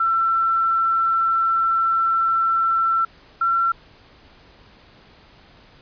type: tone pair in turn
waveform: sine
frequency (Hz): 1343 / 1356.3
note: E6 / E6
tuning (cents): +32 / +49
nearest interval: unison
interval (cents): 17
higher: second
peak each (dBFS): -16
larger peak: neither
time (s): 0-3.05 / 3.41-3.72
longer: first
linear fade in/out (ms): 5
effects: pink hiss -50 dBFS RMS until 5.81 s + resampled to 11025 Hz